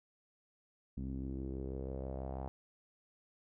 sawtooth tone with low-pass filter sweep, 66.1 Hz, C2, 18 cents sharp, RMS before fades -41 dBFS, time 0.97-2.48 s, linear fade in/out 0 ms, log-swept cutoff 230 to 800 Hz, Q 3.4, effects none

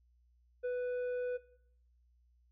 sine tone with tanh clipping, 495.2 Hz, B4, 5 cents sharp, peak -34 dBFS, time 0.63-1.38 s, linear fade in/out 20 ms, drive 6 dB, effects noise-tail reverb RT60 0.7 s tail -19 dB re dry + added 60 Hz sine -66 dBFS peak until 2.51 s

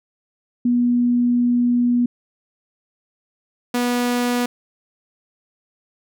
sine / sawtooth tone pair in turn, 242.6 / 243.9 Hz, B3 / B3, -31 / -21 cents, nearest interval unison, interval 10 cents, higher second, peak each -14 dBFS, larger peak neither, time 0.65-2.06 / 3.74-4.46 s, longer first, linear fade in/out 5 ms, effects none

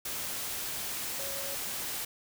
sine tone in noise, 554.4 Hz, C#5, in tune, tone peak -42 dBFS, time 1.19-1.55 s, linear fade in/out 5 ms, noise white, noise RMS -36 dBFS, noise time 0.05-2.05 s, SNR -9 dB, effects none

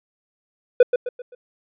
triangle tone with echo, 493.9 Hz, B4, in tune, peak -5 dBFS, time 0.8-0.83 s, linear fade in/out 5 ms, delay 130 ms, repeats 4, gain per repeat -8 dB, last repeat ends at 1.35 s, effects resampled to 8000 Hz

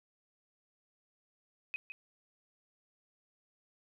sine tone with echo, 2523 Hz, D#7, 23 cents sharp, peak -34 dBFS, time 1.74-1.76 s, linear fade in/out 0 ms, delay 160 ms, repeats 1, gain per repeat -8 dB, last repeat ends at 1.92 s, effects none

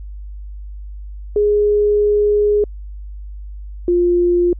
sine tone pair in turn, 415.7 / 350.9 Hz, G#4 / F4, +2 / +8 cents, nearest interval minor third, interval 294 cents, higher first, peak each -11 dBFS, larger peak neither, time 1.36-2.64 / 3.88-4.53 s, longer first, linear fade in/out 2 ms, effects added 50 Hz sine -28 dBFS peak until 4.59 s

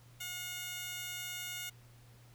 15% pulse tone with high-pass filter, 719 Hz, F#5, 50 cents flat, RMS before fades -42 dBFS, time 0.2-1.7 s, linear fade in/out 10 ms, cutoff 2700 Hz, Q 0.67, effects added 119 Hz sine -57 dBFS peak until 2.34 s + pink hiss -64 dBFS RMS until 2.34 s

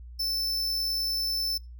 45% pulse tone with amplitude modulation, 5290 Hz, E8, 5 cents sharp, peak -26 dBFS, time 0.19-1.58 s, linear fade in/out 10 ms, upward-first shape sine, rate 78.7 Hz, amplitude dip 25%, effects noise-tail reverb RT60 0.2 s tail -20 dB re dry + added 60 Hz sine -41 dBFS peak until 1.79 s

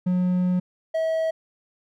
triangle tone pair in turn, 181 / 645 Hz, F#3 / E5, -38 / -38 cents, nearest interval octave + minor seventh, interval 2200 cents, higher second, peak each -17 / -19 dBFS, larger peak first, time 0.06-0.6 / 0.94-1.31 s, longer first, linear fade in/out 10 ms, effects none

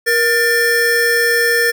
square tone pair together, 471.7 / 1785.6 Hz, A#4 / A6, +20 / +25 cents, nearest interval octave + major seventh, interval 2305 cents, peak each -17 / -14 dBFS, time 0.06-1.72 s, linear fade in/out 20 ms, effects none

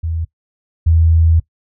sine tone pair in turn, 81.8 / 81.8 Hz, E2 / E2, -13 / -13 cents, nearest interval unison, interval 0 cents, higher neither, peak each -17 / -8 dBFS, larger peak second, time 0.03-0.25 / 0.86-1.4 s, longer second, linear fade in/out 10 ms, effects noise-tail reverb RT60 0.1 s tail -19 dB re dry

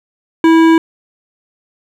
sine tone with hard clipping, 326.5 Hz, E4, 17 cents flat, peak -7 dBFS, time 0.44-0.78 s, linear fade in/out 2 ms, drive 14 dB, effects none

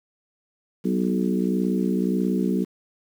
harmonic tone with a mistuned harmonic, 61.7 Hz, B1, 1 cent flat, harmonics 3 / 4 / 5 / 6 / 7, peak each -23 / -26 / -28 / -29 / -32 dBFS, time 0.84-2.65 s, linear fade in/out 20 ms, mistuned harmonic 3, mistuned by +46 cents, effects 8-bit

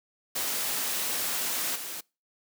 white noise with level steps, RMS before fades -30 / -37 dBFS, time 0.35-2.01 s, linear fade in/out 10 ms, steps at 1.75 s, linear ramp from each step 10 ms, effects noise-tail reverb RT60 0.3 s tail -26 dB re dry + high-pass 200 Hz 12 dB/octave

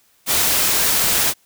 white noise, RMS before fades -17 dBFS, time 0.26-1.34 s, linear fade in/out 50 ms, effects white hiss -58 dBFS RMS until 1.45 s

